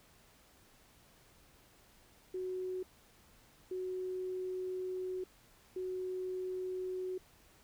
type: tone bursts at uneven times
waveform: sine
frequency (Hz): 370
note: F#4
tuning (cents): 0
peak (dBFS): -36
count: 3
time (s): 2.34-2.83 / 3.71-5.24 / 5.76-7.18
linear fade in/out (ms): 5
effects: pink hiss -64 dBFS RMS until 7.63 s